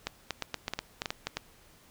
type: clicks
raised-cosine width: 0.2 ms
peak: -14 dBFS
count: 12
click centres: 0.07 / 0.307 / 0.423 / 0.543 / 0.681 / 0.736 / 0.79 / 1.019 / 1.058 / 1.105 / 1.27 / 1.37 s
effects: pink hiss -59 dBFS RMS until 1.9 s